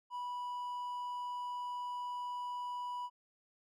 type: tone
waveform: triangle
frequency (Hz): 982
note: B5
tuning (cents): -10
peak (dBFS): -36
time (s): 0.1-3.1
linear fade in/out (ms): 50
effects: none